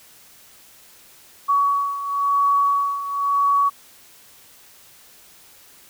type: beating tone pair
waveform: sine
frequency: 1127 / 1127.96 Hz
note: C#6 / C#6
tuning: +28 / +30 cents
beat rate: 0.96 Hz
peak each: -18 / -23 dBFS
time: 1.48-3.7 s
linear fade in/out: 20 ms
effects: white hiss -49 dBFS RMS until 5.89 s